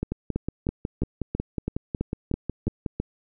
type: two click trains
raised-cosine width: 3 ms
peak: -13 / -14 dBFS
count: 10 / 16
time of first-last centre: 0.03-3 / 0.12-2.862 s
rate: 3.03 / 5.47 Hz
effects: none